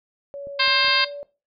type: tone with pitch glide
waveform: sine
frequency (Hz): 563 to 574.2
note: C#5 to D5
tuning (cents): +27 to -39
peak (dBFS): -31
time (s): 0.34-1.23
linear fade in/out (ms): 0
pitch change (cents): +34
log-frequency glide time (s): 0.57-1.01
type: clicks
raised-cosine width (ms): 2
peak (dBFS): -31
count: 4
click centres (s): 0.471 / 0.678 / 0.846 / 0.882
type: harmonic tone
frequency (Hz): 529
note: C5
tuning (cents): +19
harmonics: 2 / 3 / 4 / 5 / 6 / 7 / 8 / 9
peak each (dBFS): -25 / -25 / -25 / -25 / -25 / -25 / -25 / -25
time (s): 0.59-1.05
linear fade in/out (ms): 10
effects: noise-tail reverb RT60 0.3 s tail -18 dB re dry